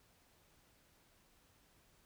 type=silence; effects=pink hiss -70 dBFS RMS until 2.05 s